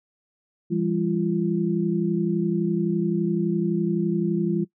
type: tone cluster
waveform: sine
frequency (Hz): 168.5 / 200.3 / 343.2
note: E3 / G3 / F4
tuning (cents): +38 / +38 / -30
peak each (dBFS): -25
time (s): 0.7-4.65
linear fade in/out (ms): 20
effects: noise-tail reverb RT60 0.1 s tail -20 dB re dry